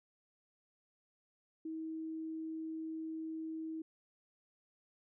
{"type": "tone", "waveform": "sine", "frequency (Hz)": 319.8, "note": "D#4", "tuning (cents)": 48, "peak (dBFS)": -39, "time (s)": [1.65, 3.82], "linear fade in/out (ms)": 5, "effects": []}